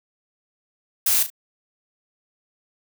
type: noise with echo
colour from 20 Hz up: blue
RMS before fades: -19 dBFS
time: 1.06-1.23 s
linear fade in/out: 5 ms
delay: 36 ms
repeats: 2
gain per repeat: -10 dB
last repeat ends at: 1.302 s
effects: none